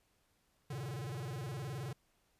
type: tone with vibrato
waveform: square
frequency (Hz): 130.5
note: C3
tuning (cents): -4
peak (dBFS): -40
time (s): 0.7-1.93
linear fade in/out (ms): 5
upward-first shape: square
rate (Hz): 19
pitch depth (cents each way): 220
effects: pink hiss -75 dBFS RMS until 2.39 s + resampled to 32000 Hz